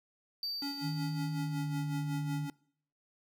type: tone with exponential decay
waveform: triangle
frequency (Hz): 4627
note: D8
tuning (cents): -27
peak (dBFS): -32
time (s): 0.43-2.18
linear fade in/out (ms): 1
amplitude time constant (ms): 380
type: tone with tremolo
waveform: square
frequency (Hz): 281.7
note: C#4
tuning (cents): +28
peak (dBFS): -36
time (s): 0.62-2.5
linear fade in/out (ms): 2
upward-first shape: sine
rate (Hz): 5.4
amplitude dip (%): 65
type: tone with pitch glide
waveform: sine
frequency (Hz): 155.56 to 150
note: D#3 to D3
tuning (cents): 0 to +37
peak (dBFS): -33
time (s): 0.81-2.49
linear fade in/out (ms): 50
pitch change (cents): -63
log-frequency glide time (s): 1.37-1.69
effects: noise-tail reverb RT60 0.6 s tail -23 dB re dry